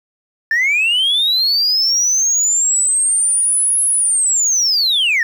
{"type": "linear two-way sweep", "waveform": "sine", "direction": "up then down", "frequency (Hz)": [1751, 10710, 1751], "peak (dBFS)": -10, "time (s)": [0.51, 5.23], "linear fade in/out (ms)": 2, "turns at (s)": 3.85, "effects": ["tanh soft clip ceiling -10 dBFS", "7-bit"]}